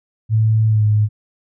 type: tone with pitch glide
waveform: sine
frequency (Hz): 110 to 106.07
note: A2 to G#2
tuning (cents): 0 to +37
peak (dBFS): -11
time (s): 0.29-1.09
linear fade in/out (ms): 50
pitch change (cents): -63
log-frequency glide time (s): 0.67-0.84
effects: none